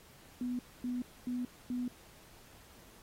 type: tone bursts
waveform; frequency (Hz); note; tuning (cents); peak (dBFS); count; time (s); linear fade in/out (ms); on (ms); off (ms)
sine; 246.9; B3; 0; -33; 4; 0.41-1.88; 2; 180; 250
effects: pink hiss -59 dBFS RMS until 3.02 s + AAC 48 kbps